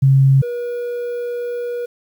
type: tone pair in turn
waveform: sine / triangle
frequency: 135.4 / 481.6 Hz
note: C#3 / B4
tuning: -40 / -44 cents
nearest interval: octave + minor seventh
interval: 2196 cents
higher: second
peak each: -8 / -19 dBFS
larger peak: first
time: 0.02-0.42 / 0.42-1.86 s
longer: second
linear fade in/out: 10 ms
effects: 8-bit